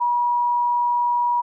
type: tone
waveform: sine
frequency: 964 Hz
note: B5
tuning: 42 cents flat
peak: -17 dBFS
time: 0-1.42 s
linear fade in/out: 20 ms
effects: none